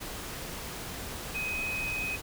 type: tone in noise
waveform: sine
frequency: 2517 Hz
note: D#7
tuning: 19 cents sharp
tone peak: -31 dBFS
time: 1.34-2.17 s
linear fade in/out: 20 ms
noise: pink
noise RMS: -39 dBFS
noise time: 0-2.22 s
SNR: +5 dB
effects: none